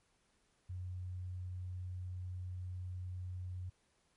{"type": "tone", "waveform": "sine", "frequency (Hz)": 91, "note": "F#2", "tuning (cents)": -28, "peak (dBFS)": -40, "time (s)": [0.69, 3.7], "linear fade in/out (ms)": 10, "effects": ["pink hiss -75 dBFS RMS until 4.16 s", "MP3 48 kbps"]}